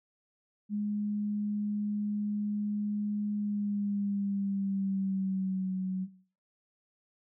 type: tone with pitch glide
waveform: sine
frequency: 207.7 to 187.19 Hz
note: G#3 to F#3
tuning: 0 to +20 cents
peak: -29 dBFS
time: 0.69-6.08 s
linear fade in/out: 50 ms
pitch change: -180 cents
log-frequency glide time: 3.35-5.73 s
effects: noise-tail reverb RT60 0.5 s tail -19 dB re dry